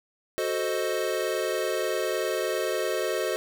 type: chord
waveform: square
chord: F# diminished seventh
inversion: none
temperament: equal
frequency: 370 / 440 / 523.3 / 622.3 Hz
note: F#4 / A4 / C5 / Eb5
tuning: 0 / 0 / 0 / 0 cents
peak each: -32 dBFS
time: 0.38-3.36 s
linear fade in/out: 0 ms
effects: none